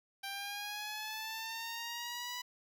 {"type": "linear sweep", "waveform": "10% pulse", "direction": "up", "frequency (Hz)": [784, 987.8], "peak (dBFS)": -31, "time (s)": [0.23, 2.42], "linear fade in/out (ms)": 10, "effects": []}